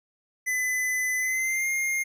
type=tone with pitch glide; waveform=square; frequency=2011 to 2124 Hz; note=B6 to C7; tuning=+31 to +25 cents; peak=-25 dBFS; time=0.46-2.04 s; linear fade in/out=20 ms; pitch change=+94 cents; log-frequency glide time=1.18-1.68 s; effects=none